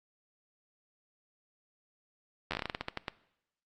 slowing click train, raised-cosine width 0.3 ms, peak -17 dBFS, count 14, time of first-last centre 2.51-3.082 s, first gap 11 ms, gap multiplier 1.21, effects noise-tail reverb RT60 0.8 s tail -18 dB re dry + Opus 48 kbps

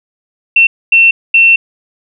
sine tone bursts at uneven times, 2700 Hz, E7, 41 cents sharp, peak -3 dBFS, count 3, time 0.56-0.67 / 0.92-1.11 / 1.34-1.56 s, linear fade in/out 5 ms, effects none

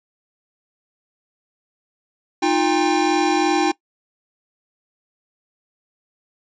square tone cluster, 309.4 / 352.3 / 800 Hz, D#4 / F4 / G5, -10 / +15 / +35 cents, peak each -21 dBFS, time 2.42-3.72 s, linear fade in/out 10 ms, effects noise-tail reverb RT60 0.1 s tail -21 dB re dry + resampled to 16000 Hz

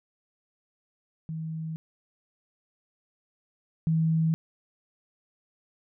sine tone pair in turn, 160 / 161.21 Hz, D#3 / E3, +49 / -38 cents, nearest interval unison, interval 13 cents, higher second, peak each -31 / -21 dBFS, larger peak second, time 1.29-1.76 / 3.87-4.34 s, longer neither, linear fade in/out 0 ms, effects none

